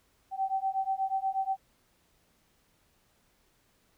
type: beating tone pair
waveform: sine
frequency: 767 / 775.3 Hz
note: G5 / G5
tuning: -38 / -19 cents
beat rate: 8.3 Hz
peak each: -31 dBFS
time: 0.31-1.57 s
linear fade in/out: 50 ms
effects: pink hiss -69 dBFS RMS until 3.97 s